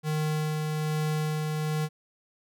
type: tone with tremolo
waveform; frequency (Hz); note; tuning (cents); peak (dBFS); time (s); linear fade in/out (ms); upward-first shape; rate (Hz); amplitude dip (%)
square; 153.9; D#3; -19; -26; 0.03-1.89; 50; sine; 1.2; 25
effects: none